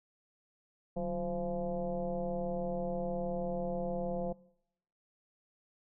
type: tone with frequency modulation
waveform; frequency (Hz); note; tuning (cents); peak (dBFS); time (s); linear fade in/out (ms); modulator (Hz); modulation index
sine; 353.4; F4; +21; -32; 0.96-4.33; 10; 167; 2
effects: noise-tail reverb RT60 0.8 s tail -23 dB re dry